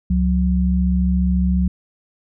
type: tone pair together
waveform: sine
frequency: 68.4 / 182.61 Hz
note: C#2 / F#3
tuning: -23 / -22 cents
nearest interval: octave + perfect fourth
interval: 1701 cents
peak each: -17 dBFS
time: 0.1-1.68 s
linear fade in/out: 5 ms
effects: none